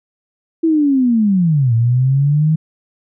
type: linear two-way sweep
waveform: sine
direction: down then up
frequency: 332.2 to 112.9 to 159.8 Hz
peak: -10 dBFS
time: 0.63-2.56 s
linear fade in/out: 10 ms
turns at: 1.74 s
effects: none